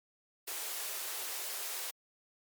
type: high-pass noise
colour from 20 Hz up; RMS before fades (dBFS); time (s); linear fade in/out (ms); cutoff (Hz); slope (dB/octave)
white; -39; 0.47-1.91; 10; 350; 48
effects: MP3 96 kbps